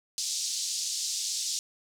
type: band-pass noise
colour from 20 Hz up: white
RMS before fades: -32 dBFS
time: 0.18-1.59 s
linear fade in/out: 0 ms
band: 4200 to 7100 Hz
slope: 24 dB/octave
effects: none